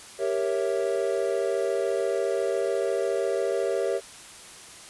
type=chord; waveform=triangle; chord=G diminished seventh; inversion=none; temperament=equal with one note detuned; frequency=392 / 466.2 / 552.1 / 659.3 Hz; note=G4 / Bb4 / Db5 / Fb5; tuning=0 / 0 / -7 / 0 cents; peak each=-26 / -27 / -27 / -30 dBFS; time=0.18-4.01 s; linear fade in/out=50 ms; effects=white hiss -45 dBFS RMS until 4.89 s + resampled to 24000 Hz